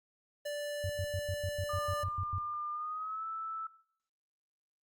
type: tone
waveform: square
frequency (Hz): 585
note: D5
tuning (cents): -7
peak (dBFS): -36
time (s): 0.45-2.04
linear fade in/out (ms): 10
type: tone bursts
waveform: sine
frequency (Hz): 93.9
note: F#2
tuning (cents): +26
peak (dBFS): -33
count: 11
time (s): 0.84-2.383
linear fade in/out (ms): 0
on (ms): 53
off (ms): 96
type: tone with pitch glide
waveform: sine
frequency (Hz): 1200 to 1316.2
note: D6 to E6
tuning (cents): +37 to -3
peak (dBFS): -36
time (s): 1.69-3.67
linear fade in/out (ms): 5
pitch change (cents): +160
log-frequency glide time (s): 2.72-3.25
effects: noise-tail reverb RT60 0.6 s tail -19 dB re dry + Opus 48 kbps